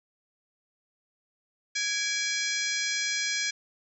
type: harmonic tone with a mistuned harmonic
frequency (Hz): 830.6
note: G#5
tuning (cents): 0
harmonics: 2 / 3 / 4 / 5 / 6 / 7 / 8 / 9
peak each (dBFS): -34 / -32 / -36 / -36 / -35 / -35 / -38 / -42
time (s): 1.75-3.51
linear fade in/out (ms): 10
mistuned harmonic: 3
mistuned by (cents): -120
effects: none